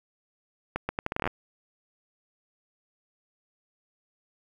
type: accelerating click train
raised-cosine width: 0.5 ms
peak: -13 dBFS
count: 12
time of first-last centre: 0.76-1.275 s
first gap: 130 ms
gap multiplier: 0.76
effects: 8-bit